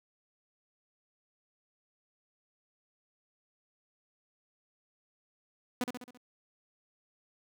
sawtooth tone with echo, 248 Hz, B3, 7 cents sharp, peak -25 dBFS, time 5.81-5.84 s, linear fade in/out 2 ms, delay 67 ms, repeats 5, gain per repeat -5 dB, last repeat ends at 6.175 s, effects none

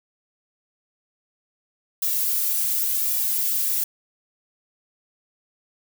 violet noise with flanger, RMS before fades -23 dBFS, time 2.02-3.84 s, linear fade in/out 5 ms, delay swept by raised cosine 1.9 to 2.75 ms, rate 0.9 Hz, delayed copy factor -0.9, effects none

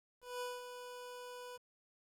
25% pulse tone with ADSR envelope, 493.9 Hz, B4, in tune, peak -35 dBFS, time 0.21-1.58 s, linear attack 200 ms, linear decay 200 ms, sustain -8 dB, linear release 21 ms, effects resampled to 32000 Hz + 11-bit

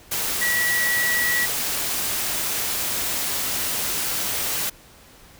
sine tone in noise, 1938 Hz, B6, 33 cents flat, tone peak -20 dBFS, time 0.41-1.46 s, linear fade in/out 10 ms, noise white, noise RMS -25 dBFS, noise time 0.11-4.7 s, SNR +2 dB, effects pink hiss -49 dBFS RMS until 5.39 s

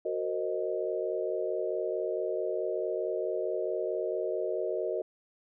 sine chord, C half-diminished seventh, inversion second, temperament equal with one note detuned, 370 / 458.7 / 523.3 / 622.3 Hz, Gb4 / Bb4 / C5 / Eb5, 0 / -28 / 0 / 0 cents, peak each -34 / -34 / -37 / -34 dBFS, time 0.05-5.02 s, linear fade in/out 5 ms, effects none

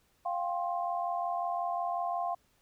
sine chord, F suspended second, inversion none, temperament equal with one note detuned, 698.5 / 784 / 1058.1 Hz, F5 / G5 / C6, 0 / 0 / +19 cents, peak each -32 / -37 / -37 dBFS, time 0.25-2.35 s, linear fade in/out 10 ms, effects pink hiss -70 dBFS RMS until 2.61 s

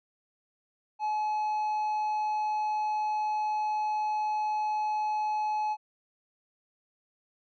triangle tone, 852 Hz, G#5, 44 cents sharp, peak -25 dBFS, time 0.99-5.77 s, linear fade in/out 50 ms, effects resampled to 16000 Hz

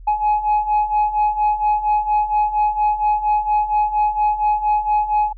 sine beating tone pair, 840 / 844.3 Hz, G#5 / G#5, +19 / +28 cents, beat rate 4.3 Hz, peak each -19 / -15 dBFS, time 0.07-5.33 s, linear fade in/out 10 ms, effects tanh soft clip ceiling -11 dBFS + added 40 Hz sine -35 dBFS peak until 5.37 s

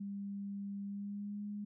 sine tone with pitch glide, 200 to 206.2 Hz, G3 to G#3, +35 to -12 cents, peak -39 dBFS, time 0-1.65 s, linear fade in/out 10 ms, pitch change +53 cents, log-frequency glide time 0.85-1.44 s, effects none

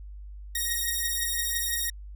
5% pulse beating tone pair, 1869 / 1874.9 Hz, A#6 / A#6, +4 / +9 cents, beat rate 5.9 Hz, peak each -19 dBFS, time 0.55-1.9 s, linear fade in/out 5 ms, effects added 50 Hz sine -39 dBFS peak until 2.15 s

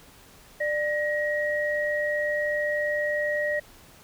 sine tone pair together, 594.7 / 1894 Hz, D5 / A#6, +22 / +27 cents, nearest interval octave + minor sixth, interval 2005 cents, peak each -26 / -27 dBFS, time 0.6-3.6 s, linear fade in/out 10 ms, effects pink hiss -52 dBFS RMS until 4.03 s

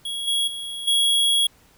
square tone with level steps, 3322 Hz, G#7, in tune, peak -27 / -20 / -30 / -17 dBFS, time 0.05-1.47 s, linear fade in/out 5 ms, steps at 0.27 / 0.47 / 0.87 s, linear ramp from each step 10 ms, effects pink hiss -56 dBFS RMS until 1.77 s

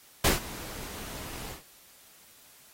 pink noise with ADSR envelope, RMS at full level -21 dBFS, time 0.24-1.63 s, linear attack 6 ms, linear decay 150 ms, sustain -20 dB, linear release 130 ms, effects white hiss -56 dBFS RMS until 2.73 s + AAC 48 kbps

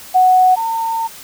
sine tone pair in turn, 740 / 907.9 Hz, F#5 / A#5, 0 / -46 cents, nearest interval major third, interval 354 cents, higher second, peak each -7 / -16 dBFS, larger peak first, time 0.14-0.56 / 0.56-1.08 s, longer second, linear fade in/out 20 ms, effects white hiss -36 dBFS RMS until 1.23 s

